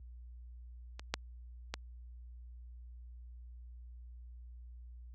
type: clicks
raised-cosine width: 0.2 ms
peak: -27 / -14 / -19 dBFS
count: 3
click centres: 0.995 / 1.14 / 1.74 s
effects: added 60 Hz sine -45 dBFS peak until 5.14 s + high-pass 60 Hz 12 dB/octave